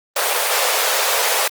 pink high-pass noise, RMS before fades -18 dBFS, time 0.16-1.48 s, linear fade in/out 5 ms, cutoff 460 Hz, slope 48 dB/octave, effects Opus 24 kbps

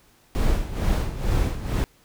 brown noise with tremolo, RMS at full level -20 dBFS, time 0.35-1.84 s, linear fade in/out 0 ms, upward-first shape sine, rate 2.2 Hz, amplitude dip 75%, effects pink hiss -58 dBFS RMS until 2.04 s

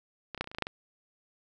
clicks, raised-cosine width 0.3 ms, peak -21 / -24 / -13 / -30 / -25 / -29 / -24 / -18 / -12 / -20 dBFS, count 10, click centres 0.347 / 0.377 / 0.41 / 0.443 / 0.474 / 0.515 / 0.548 / 0.585 / 0.623 / 0.669 s, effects none

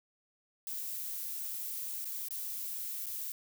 violet noise with dropouts, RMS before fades -39 dBFS, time 0.67-3.32 s, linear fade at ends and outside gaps 1 ms, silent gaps 2.046-2.054 / 2.285-2.307 / 3.059-3.066 s, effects none

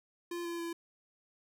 square tone with pitch steps, 345.9 / 341.1 / 337.5 Hz, F4 / F4 / E4, -17 / -41 / +41 cents, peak -37 dBFS, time 0.31-0.73 s, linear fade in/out 5 ms, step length 140 ms, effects none

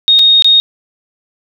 sine tone with dropouts, 3720 Hz, A#7, 4 cents flat, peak -4 dBFS, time 0.08-0.6 s, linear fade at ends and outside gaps 0 ms, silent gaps 0.19-0.193 / 0.423-0.445 s, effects none

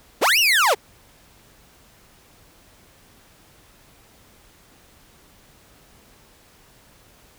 30% pulse linear two-way sweep, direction up then down, 165.1 to 2961 to 352.3 Hz, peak -12 dBFS, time 0.21-0.75 s, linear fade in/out 20 ms, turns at 0.39 s, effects pink hiss -53 dBFS RMS until 7.38 s

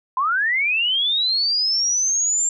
sine linear sweep, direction up, 993 to 7410 Hz, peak -17 dBFS, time 0.17-2.49 s, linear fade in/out 2 ms, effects none

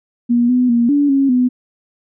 sine tone with pitch steps, 239.2 / 249.7 / 236.1 / 287.4 / 273.9 / 250 Hz, A#3 / B3 / A#3 / D4 / C#4 / B3, +45 / +19 / +22 / -37 / -21 / +21 cents, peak -10 dBFS, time 0.29-1.49 s, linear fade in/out 20 ms, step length 200 ms, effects none

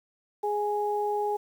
sine tone pair together, 415.3 / 830.6 Hz, G#4 / G#5, 0 / 0 cents, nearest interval octave, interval 1200 cents, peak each -28 dBFS, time 0.43-1.37 s, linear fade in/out 10 ms, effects 9-bit

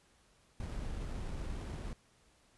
brown noise with sample-and-hold, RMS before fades -40 dBFS, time 0.6-1.93 s, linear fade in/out 2 ms, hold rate 6300 Hz, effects pink hiss -68 dBFS RMS until 2.57 s + resampled to 24000 Hz

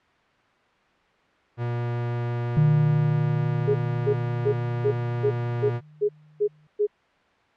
45% pulse tone, 119.6 Hz, A#2, 45 cents sharp, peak -25 dBFS, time 1.57-5.81 s, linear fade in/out 50 ms
sine tone with exponential decay, 151.6 Hz, D#3, 45 cents flat, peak -15 dBFS, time 2.57-6.67 s, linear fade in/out 0 ms, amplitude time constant 890 ms
sine tone bursts, 416 Hz, G#4, 3 cents sharp, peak -18 dBFS, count 9, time 3.67-6.87 s, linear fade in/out 20 ms, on 80 ms, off 310 ms
effects white hiss -60 dBFS RMS until 7.56 s + low-pass 2000 Hz 12 dB/octave

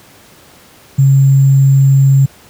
sine tone with sample-and-hold, 136.6 Hz, C#3, 25 cents flat, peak -4 dBFS, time 0.98-2.26 s, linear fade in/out 10 ms, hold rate 7350 Hz, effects pink hiss -42 dBFS RMS until 2.49 s + high-pass 80 Hz 12 dB/octave

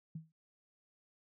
sine tone with exponential decay, 160 Hz, D#3, 49 cents sharp, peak -37 dBFS, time 0.15-0.32 s, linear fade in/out 5 ms, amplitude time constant 35 ms, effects high-pass 100 Hz 12 dB/octave

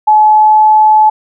sine tone with pitch glide, 855 to 860.4 Hz, A5 to A5, -50 to -39 cents, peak -3 dBFS, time 0.07-1.1 s, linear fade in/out 10 ms, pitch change +11 cents, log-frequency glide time 0.2-0.65 s, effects none

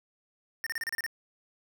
square tone bursts, 1821 Hz, A#6, 41 cents flat, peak -31 dBFS, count 8, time 0.64-1.064 s, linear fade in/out 0 ms, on 25 ms, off 32 ms, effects none

